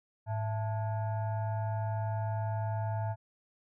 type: tone with frequency modulation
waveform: sine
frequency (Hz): 106.2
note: G#2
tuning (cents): +39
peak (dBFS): -30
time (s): 0.26-3.16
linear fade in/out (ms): 50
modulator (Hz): 774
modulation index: 0.68
effects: none